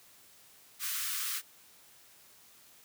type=high-pass noise; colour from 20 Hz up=white; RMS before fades=-35 dBFS; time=0.79-1.42 s; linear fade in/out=50 ms; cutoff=1100 Hz; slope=96 dB/octave; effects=white hiss -59 dBFS RMS until 2.84 s + high-pass 60 Hz 12 dB/octave